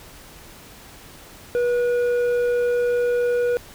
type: tone with tanh clipping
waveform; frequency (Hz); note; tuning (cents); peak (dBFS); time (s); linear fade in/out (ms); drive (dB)
sine; 484.7; B4; -32; -19; 1.55-3.57; 0; 7
effects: pink hiss -44 dBFS RMS until 3.74 s